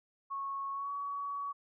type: tone with pitch glide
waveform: sine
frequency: 1101 to 1129.3 Hz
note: C#6 to C#6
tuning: -12 to +32 cents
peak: -35 dBFS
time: 0.3-1.53 s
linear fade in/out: 20 ms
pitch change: +44 cents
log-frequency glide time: 0.72-0.91 s
effects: none